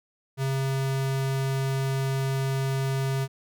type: tone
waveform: square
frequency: 134.7 Hz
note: C#3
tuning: 49 cents flat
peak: -25 dBFS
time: 0.37-3.28 s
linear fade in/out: 50 ms
effects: none

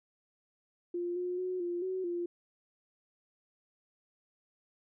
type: tone with pitch steps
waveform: sine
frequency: 349.7 / 358.8 / 367.1 / 349 / 373.9 / 347.7 Hz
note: F4 / F4 / F#4 / F4 / F#4 / F4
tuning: +2 / +47 / -14 / -1 / +18 / -8 cents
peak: -32 dBFS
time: 0.94-2.26 s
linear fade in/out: 5 ms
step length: 220 ms
effects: none

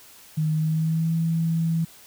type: tone with pitch glide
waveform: sine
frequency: 155.56 to 164.15 Hz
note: D#3 to E3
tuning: 0 to -7 cents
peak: -20 dBFS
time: 0.37-1.85 s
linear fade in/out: 10 ms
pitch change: +93 cents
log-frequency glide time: 0.54-1.13 s
effects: white hiss -49 dBFS RMS until 2.06 s

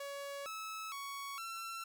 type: tone with pitch steps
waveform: sawtooth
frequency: 562 / 1300 / 1116 / 1348 Hz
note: C#5 / E6 / C#6 / E6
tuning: +24 / -24 / +11 / +38 cents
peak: -38 dBFS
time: 0-1.84 s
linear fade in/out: 5 ms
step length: 460 ms
effects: none

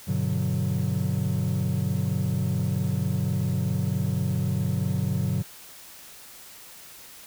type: chord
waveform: triangle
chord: G major seventh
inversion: none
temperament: equal with one note detuned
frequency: 99.08 / 123.47 / 146.83 / 185 Hz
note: G2 / B2 / D3 / F#3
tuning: +19 / 0 / 0 / 0 cents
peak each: -26 dBFS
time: 0.07-5.43 s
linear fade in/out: 20 ms
effects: tanh soft clip ceiling -15 dBFS + white hiss -46 dBFS RMS until 7.26 s

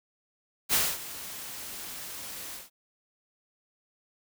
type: noise with ADSR envelope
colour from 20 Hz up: white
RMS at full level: -23 dBFS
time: 0.69-2.7 s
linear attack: 43 ms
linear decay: 240 ms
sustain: -17 dB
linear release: 160 ms
effects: none

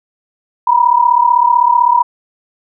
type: tone pair together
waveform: sine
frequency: 949.2 / 985 Hz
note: A#5 / B5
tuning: +31 / -5 cents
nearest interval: minor second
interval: 64 cents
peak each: -10 dBFS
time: 0.67-2.03 s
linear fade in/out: 5 ms
effects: none

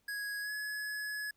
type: tone with pitch glide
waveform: square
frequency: 1661.2 to 1695.1 Hz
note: G#6 to G#6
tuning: 0 to +35 cents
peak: -37 dBFS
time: 0.08-1.31 s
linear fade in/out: 5 ms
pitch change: +35 cents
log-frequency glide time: 0.41-0.52 s
effects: pink hiss -75 dBFS RMS until 1.36 s

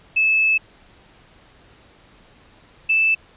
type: tone pair in turn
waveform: sine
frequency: 2610 / 2636 Hz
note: E7 / E7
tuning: -18 / -1 cents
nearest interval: unison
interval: 17 cents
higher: second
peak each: -14 / -14 dBFS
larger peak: neither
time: 0.16-0.58 / 2.89-3.15 s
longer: first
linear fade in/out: 10 ms
effects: pink hiss -51 dBFS RMS until 3.36 s + resampled to 8000 Hz

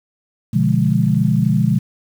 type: chord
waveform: sine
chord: B diminished seventh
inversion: none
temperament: equal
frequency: 123.47 / 146.83 / 174.61 / 207.7 Hz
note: B2 / D3 / F3 / Ab3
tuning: 0 / 0 / 0 / 0 cents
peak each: -18 dBFS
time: 0.53-1.79 s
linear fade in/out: 10 ms
effects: 7-bit

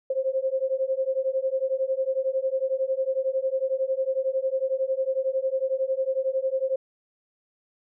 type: beating tone pair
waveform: sine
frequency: 523.3 / 534.3 Hz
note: C5 / C5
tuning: 0 / +36 cents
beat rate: 11 Hz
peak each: -26 dBFS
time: 0.1-6.76 s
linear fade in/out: 5 ms
effects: none

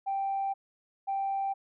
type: tone pair in turn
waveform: sine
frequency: 784 / 784 Hz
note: G5 / G5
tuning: 0 / 0 cents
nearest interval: unison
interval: 0 cents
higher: neither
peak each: -27 dBFS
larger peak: neither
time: 0.06-0.54 / 1.07-1.54 s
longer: first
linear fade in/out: 20 ms
effects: tanh soft clip ceiling -24 dBFS

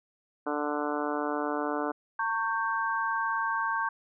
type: harmonic tone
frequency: 147.7 Hz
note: D3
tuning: 10 cents sharp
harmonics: 2 / 3 / 4 / 5 / 6 / 7 / 8 / 9 / 10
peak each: -33 / -35 / -36 / -37 / -38 / -38 / -39 / -40 / -40 dBFS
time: 0.46-1.92 s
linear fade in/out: 10 ms
type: chord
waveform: sine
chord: G diminished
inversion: first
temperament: equal with one note detuned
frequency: 909.5 / 1108.7 / 1568 Hz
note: Bb5 / Db6 / G6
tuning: -43 / 0 / 0 cents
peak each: -31 dBFS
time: 2.19-3.89 s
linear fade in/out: 5 ms
effects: none

